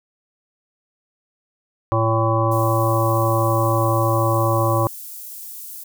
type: harmonic tone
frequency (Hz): 112.6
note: A2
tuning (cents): +40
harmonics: 1 / 3 / 5 / 7 / 9 / 10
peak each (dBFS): -19 / -24 / -22 / -27 / -24 / -24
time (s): 1.92-4.87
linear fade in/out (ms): 0
type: high-pass noise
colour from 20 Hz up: white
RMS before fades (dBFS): -35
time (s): 2.51-5.84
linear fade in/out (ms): 10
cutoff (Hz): 9800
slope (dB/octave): 12
effects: none